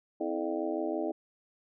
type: harmonic tone with a mistuned harmonic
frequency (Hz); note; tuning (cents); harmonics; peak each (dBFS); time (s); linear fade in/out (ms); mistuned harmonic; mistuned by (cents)
86; F2; -26; 3 / 4 / 5 / 6 / 7 / 8 / 9; -40 / -33 / -37 / -46 / -36 / -41 / -42; 0.2-1.12; 10; 4; -100
effects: none